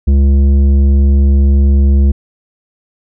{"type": "tone with tanh clipping", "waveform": "triangle", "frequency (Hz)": 69.3, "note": "C#2", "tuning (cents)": 0, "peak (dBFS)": -7, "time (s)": [0.07, 2.12], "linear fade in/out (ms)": 10, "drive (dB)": 14, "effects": []}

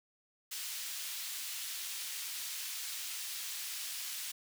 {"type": "high-pass noise", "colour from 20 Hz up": "pink", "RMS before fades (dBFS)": -41, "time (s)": [0.51, 4.32], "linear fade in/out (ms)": 10, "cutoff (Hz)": 3000, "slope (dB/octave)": 12, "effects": []}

